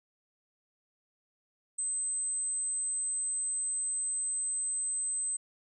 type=tone; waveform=sine; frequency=8190 Hz; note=C9; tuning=38 cents flat; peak=-30 dBFS; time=1.78-5.37 s; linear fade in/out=10 ms; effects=none